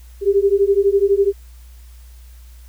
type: beating tone pair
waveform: sine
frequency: 392 / 404 Hz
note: G4 / G#4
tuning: 0 / -48 cents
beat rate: 12 Hz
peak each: -15 dBFS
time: 0.21-1.33 s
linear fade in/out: 50 ms
effects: added 60 Hz sine -38 dBFS peak until 2.68 s + white hiss -53 dBFS RMS until 2.68 s